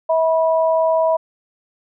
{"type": "tone pair together", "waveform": "sine", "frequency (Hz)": [646, 976.6], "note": ["E5", "B5"], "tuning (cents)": [-35, -20], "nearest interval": "perfect fifth", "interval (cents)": 715, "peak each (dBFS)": [-14, -20], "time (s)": [0.09, 1.17], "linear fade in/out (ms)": 10, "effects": []}